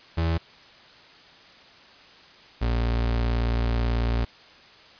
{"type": "tone pair in turn", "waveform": "35% pulse", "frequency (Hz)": [82.41, 58.27], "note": ["E2", "A#1"], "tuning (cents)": [0, 0], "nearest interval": "tritone", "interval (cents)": 600, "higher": "first", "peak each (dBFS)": -20, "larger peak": "neither", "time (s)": [[0.17, 0.38], [2.61, 4.25]], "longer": "second", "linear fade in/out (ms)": 10, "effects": ["white hiss -50 dBFS RMS until 4.99 s", "resampled to 11025 Hz"]}